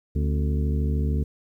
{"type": "harmonic tone with a mistuned harmonic", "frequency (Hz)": 73.42, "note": "D2", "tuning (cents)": 0, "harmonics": [1, 2, 3, 4, 5, 6], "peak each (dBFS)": [-22, -28, -32, -35, -39, -38], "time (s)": [0.15, 1.24], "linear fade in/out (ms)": 10, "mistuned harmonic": 4, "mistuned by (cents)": -130, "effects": ["10-bit"]}